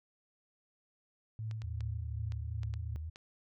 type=tone with tremolo; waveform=sine; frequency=110 Hz; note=A2; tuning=in tune; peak=-35 dBFS; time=1.39-2.96 s; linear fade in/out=0 ms; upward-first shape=triangle; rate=2.6 Hz; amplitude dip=55%
type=clicks; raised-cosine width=0.2 ms; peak=-33 dBFS; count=7; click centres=1.512 / 1.619 / 1.807 / 2.321 / 2.633 / 2.739 / 3.159 s
type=tone with vibrato; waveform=sine; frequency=77.78 Hz; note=D#2; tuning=in tune; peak=-38 dBFS; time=1.63-3.1 s; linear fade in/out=10 ms; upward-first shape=triangle; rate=3.6 Hz; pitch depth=87 cents each way
effects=none